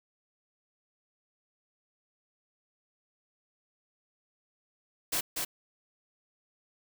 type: noise with echo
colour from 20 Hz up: white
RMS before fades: -30 dBFS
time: 5.12-5.21 s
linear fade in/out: 10 ms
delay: 240 ms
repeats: 1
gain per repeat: -3 dB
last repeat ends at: 5.45 s
effects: none